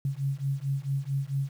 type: beating tone pair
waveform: sine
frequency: 135.6 / 140.1 Hz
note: C#3 / C#3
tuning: -38 / +19 cents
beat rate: 4.5 Hz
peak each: -30 dBFS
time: 0.05-1.49 s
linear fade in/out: 2 ms
effects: 9-bit